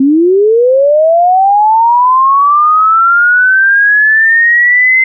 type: linear sweep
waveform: sine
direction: up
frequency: 259.7 to 2076 Hz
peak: -4 dBFS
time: 0-5.04 s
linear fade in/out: 5 ms
effects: none